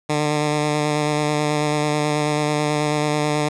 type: tone with vibrato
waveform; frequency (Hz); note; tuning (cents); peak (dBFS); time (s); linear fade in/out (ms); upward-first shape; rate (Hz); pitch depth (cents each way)
10% pulse; 149.7; D3; +33; -10; 0.09-3.49; 10; square; 9.2; 13
effects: resampled to 22050 Hz + 7-bit